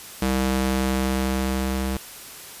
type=ring-modulated tone; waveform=sawtooth; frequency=130.81 Hz; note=C3; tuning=in tune; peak=-15 dBFS; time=0.22-1.97 s; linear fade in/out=2 ms; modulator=65.5 Hz; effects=white hiss -40 dBFS RMS until 2.6 s + resampled to 32000 Hz